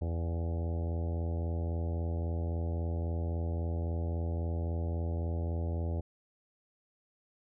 harmonic tone with a mistuned harmonic, 83.7 Hz, E2, 27 cents sharp, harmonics 1 / 2 / 3 / 4 / 5 / 6 / 7 / 8 / 9 / 10, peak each -31 / -42 / -45 / -45 / -47 / -48 / -47 / -54 / -54 / -56 dBFS, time 0.01-6.01 s, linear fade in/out 10 ms, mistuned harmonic 8, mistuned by +45 cents, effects none

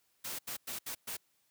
white noise bursts at uneven times, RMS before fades -40 dBFS, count 5, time 0.24-0.39 / 0.47-0.57 / 0.67-0.79 / 0.86-0.95 / 1.07-1.17 s, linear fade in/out 10 ms, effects white hiss -74 dBFS RMS until 1.5 s + high-pass 60 Hz 12 dB/octave

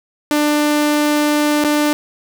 sawtooth tone with dropouts, 297.1 Hz, D4, 20 cents sharp, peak -9 dBFS, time 0.31-1.93 s, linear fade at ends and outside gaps 0 ms, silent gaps 1.64-1.647 s, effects none

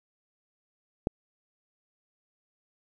click, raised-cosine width 2 ms, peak -12 dBFS, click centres 1.071 s, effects 9-bit

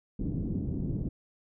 white low-pass noise, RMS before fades -32 dBFS, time 0.19-1.09 s, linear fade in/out 10 ms, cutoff 260 Hz, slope 24 dB/octave, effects none

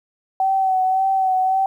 sine tone with vibrato, 760 Hz, F#5, 46 cents sharp, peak -15 dBFS, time 0.4-1.66 s, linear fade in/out 2 ms, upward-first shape sine, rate 1.8 Hz, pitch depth 29 cents each way, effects 9-bit

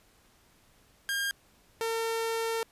sawtooth tone pair in turn, 1611 / 454 Hz, G6 / A#4, +47 / -46 cents, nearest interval octave + minor seventh, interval 2193 cents, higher first, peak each -25 / -25 dBFS, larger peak neither, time 1.09-1.31 / 1.81-2.63 s, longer second, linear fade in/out 0 ms, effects pink hiss -63 dBFS RMS until 2.71 s + resampled to 32000 Hz

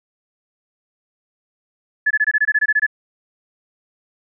sine tone bursts, 1716 Hz, A6, 44 cents flat, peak -12 dBFS, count 12, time 2.06-2.866 s, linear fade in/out 10 ms, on 47 ms, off 22 ms, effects none

